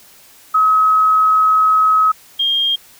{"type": "tone pair in turn", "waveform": "sine", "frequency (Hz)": [1277, 3218], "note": ["D#6", "G7"], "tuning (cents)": [45, 45], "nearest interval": "octave + major third", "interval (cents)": 1600, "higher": "second", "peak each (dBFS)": [-9, -13], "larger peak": "first", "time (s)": [[0.54, 2.12], [2.39, 2.76]], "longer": "first", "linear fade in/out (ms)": 10, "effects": ["white hiss -45 dBFS RMS until 2.99 s"]}